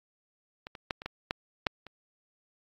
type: clicks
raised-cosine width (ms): 0.3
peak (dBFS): -24 / -27 / -14 / -25 / -18 / -13 / -9 / -29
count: 8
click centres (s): 0.669 / 0.752 / 0.908 / 1.019 / 1.06 / 1.309 / 1.668 / 1.867
effects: AAC 48 kbps